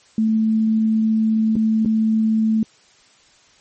sine tone with dropouts, 220 Hz, A3, in tune, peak -14 dBFS, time 0.18-2.63 s, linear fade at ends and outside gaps 2 ms, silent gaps 1.556-1.564 / 1.85-1.858 s, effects white hiss -53 dBFS RMS until 3.6 s + MP3 32 kbps

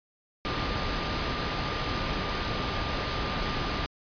sine tone in noise, 1201 Hz, D6, 38 cents sharp, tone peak -38 dBFS, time 0.45-3.86 s, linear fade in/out 0 ms, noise pink, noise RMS -30 dBFS, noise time 0.45-3.86 s, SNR -11 dB, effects resampled to 11025 Hz

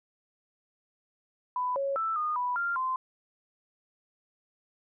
sine tone with pitch steps, 997 / 552 / 1323 / 1226 / 987 / 1392 / 1035 Hz, B5 / C#5 / E6 / D#6 / B5 / F6 / C6, +16 / -7 / +6 / -26 / -1 / -6 / -19 cents, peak -27 dBFS, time 1.56-2.96 s, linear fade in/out 2 ms, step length 200 ms, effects none

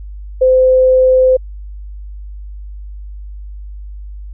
sine tone, 515 Hz, C5, 28 cents flat, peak -6 dBFS, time 0.41-1.37 s, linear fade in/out 10 ms, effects added 50 Hz sine -26 dBFS peak until 4.33 s

